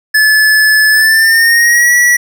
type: tone with pitch glide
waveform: square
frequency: 1727 to 1938.5 Hz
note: A6 to B6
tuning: -33 to -33 cents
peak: -6 dBFS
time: 0.14-2.17 s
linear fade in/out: 10 ms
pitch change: +200 cents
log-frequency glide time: 0.91-1.94 s
effects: none